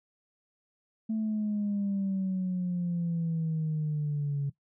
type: exponential sweep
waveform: sine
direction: down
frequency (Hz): 221.7 to 139.9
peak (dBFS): -26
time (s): 1.09-4.5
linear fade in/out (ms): 10
effects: noise-tail reverb RT60 0.1 s tail -18 dB re dry + tanh soft clip ceiling -24 dBFS